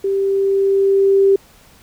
sine tone with level ramp, 392 Hz, G4, in tune, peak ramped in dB -15 to -8 dBFS, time 0.04-1.36 s, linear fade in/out 5 ms, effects pink hiss -48 dBFS RMS until 1.82 s

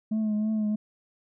sine tone with vibrato, 214.7 Hz, A3, 42 cents flat, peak -21 dBFS, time 0.11-0.76 s, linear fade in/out 10 ms, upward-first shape triangle, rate 3.1 Hz, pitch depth 41 cents each way, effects tanh soft clip ceiling -23 dBFS

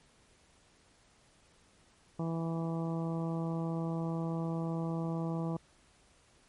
harmonic tone, 164.81 Hz, E3, in tune, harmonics 1 / 2 / 3 / 4 / 5 / 6 / 7, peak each -33 / -39 / -43 / -45 / -47 / -49 / -50 dBFS, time 2.19-5.57 s, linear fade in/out 5 ms, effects pink hiss -65 dBFS RMS until 6.48 s + MP3 48 kbps

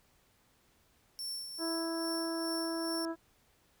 sawtooth tone with tremolo, 5430 Hz, F8, 50 cents flat, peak -34 dBFS, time 1.19-3.05 s, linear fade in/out 0 ms, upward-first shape sine, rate 2.4 Hz, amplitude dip 50%
harmonic tone, 329.6 Hz, E4, in tune, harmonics 1 / 2 / 3 / 4 / 5, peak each -35 / -41 / -45 / -47 / -49 dBFS, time 1.58-3.16 s, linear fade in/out 50 ms
effects pink hiss -69 dBFS RMS until 3.8 s

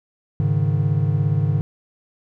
triangle chord, Ab suspended fourth, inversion none, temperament just, 103.83 / 138.43 / 155.74 Hz, Ab2 / Db3 / Eb3, 0 / -2 / +2 cents, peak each -19 dBFS, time 0.4-1.61 s, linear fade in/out 0 ms, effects none

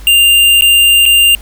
square tone with dropouts, 2794 Hz, F7, in tune, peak -5 dBFS, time 0.07-1.35 s, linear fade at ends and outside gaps 1 ms, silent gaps 0.61-0.621 / 1.055-1.061 s, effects added 50 Hz sine -28 dBFS peak until 1.41 s + pink hiss -38 dBFS RMS until 1.41 s

